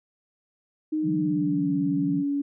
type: tone with pitch glide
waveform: sine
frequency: 309.2 to 283.5 Hz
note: D#4 to C#4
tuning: -11 to +39 cents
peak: -23 dBFS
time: 0.92-2.42 s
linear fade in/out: 10 ms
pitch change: -150 cents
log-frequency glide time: 1.12-1.69 s
type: tone with vibrato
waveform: sine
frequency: 172.3 Hz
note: F3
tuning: 23 cents flat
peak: -26 dBFS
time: 1.02-2.24 s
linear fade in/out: 50 ms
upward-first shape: sine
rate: 18 Hz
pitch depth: 210 cents each way
effects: none